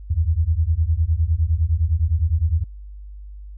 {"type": "beating tone pair", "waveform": "sine", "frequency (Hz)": [76.3, 86.1], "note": ["D#2", "F2"], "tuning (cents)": [-33, -24], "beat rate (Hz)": 9.8, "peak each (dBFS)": -19, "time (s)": [0.1, 2.64], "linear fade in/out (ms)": 10, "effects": ["added 50 Hz sine -34 dBFS peak until 3.57 s"]}